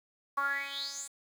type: tone with band-pass filter sweep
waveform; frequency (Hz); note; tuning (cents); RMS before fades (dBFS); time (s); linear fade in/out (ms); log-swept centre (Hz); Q
10% pulse; 278.9; C#4; +11; -35; 0.37-1.08; 10; 1100 to 8800; 8.5
effects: 9-bit